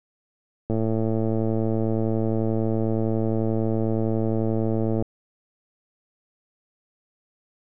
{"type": "click train", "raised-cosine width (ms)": 2, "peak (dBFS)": -12, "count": 481, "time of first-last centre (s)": [0.7, 5.024], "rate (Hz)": 111, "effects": []}